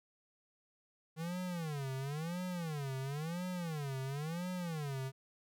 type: tone with vibrato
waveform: square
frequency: 155.56 Hz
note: D#3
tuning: in tune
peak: -38 dBFS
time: 1.16-5.12 s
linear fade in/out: 50 ms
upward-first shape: sine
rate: 0.97 Hz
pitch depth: 280 cents each way
effects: none